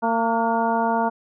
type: harmonic tone with a mistuned harmonic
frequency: 228.5 Hz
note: A#3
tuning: 34 cents flat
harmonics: 1 / 2 / 3 / 4 / 5 / 6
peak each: -25 / -28 / -24 / -22 / -32 / -31 dBFS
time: 0.02-1.1 s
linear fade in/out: 20 ms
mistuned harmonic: 6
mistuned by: +64 cents
effects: none